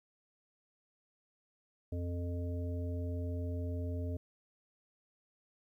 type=harmonic tone; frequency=87.31 Hz; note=F2; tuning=in tune; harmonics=1 / 3 / 5 / 7; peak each=-35 / -43 / -47 / -48 dBFS; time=1.92-4.17 s; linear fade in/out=5 ms; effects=12-bit